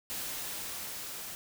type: noise with level ramp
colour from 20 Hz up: white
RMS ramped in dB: -37 to -42 dBFS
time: 0.1-1.35 s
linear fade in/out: 0 ms
effects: none